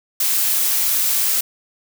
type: noise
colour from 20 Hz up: blue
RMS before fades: -18 dBFS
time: 0.2-1.41 s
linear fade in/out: 5 ms
effects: none